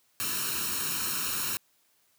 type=noise with comb filter; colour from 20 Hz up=white; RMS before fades=-31 dBFS; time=0.2-1.57 s; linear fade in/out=0 ms; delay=0.73 ms; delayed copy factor=+0.75; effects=white hiss -68 dBFS RMS until 2.18 s + high-pass 80 Hz 12 dB/octave